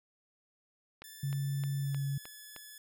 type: click train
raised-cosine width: 0.3 ms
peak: -29 dBFS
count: 6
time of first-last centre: 1.02-2.563 s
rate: 3.24 Hz
type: tone with pitch glide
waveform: 5% pulse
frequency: 1754 to 1714.9 Hz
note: A6 to A6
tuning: -6 to -45 cents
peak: -38 dBFS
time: 1.04-2.78 s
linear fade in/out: 2 ms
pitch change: -39 cents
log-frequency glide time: 1.82-1.99 s
type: tone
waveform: sine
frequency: 138.59 Hz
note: C#3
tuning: in tune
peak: -31 dBFS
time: 1.23-2.18 s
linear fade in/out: 5 ms
effects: none